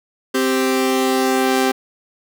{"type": "tone pair together", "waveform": "sawtooth", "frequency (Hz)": [261.6, 392.2], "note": ["C4", "G4"], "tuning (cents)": [0, 1], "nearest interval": "perfect fifth", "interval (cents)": 701, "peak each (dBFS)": -14, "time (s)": [0.34, 1.72], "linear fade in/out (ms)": 10, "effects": []}